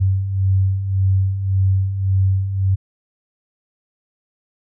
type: beating tone pair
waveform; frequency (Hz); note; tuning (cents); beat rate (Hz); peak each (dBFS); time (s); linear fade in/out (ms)
sine; 94.4 / 96.2; F#2 / G2; +35 / -32; 1.8; -22 / -15; 0-2.76; 20
effects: none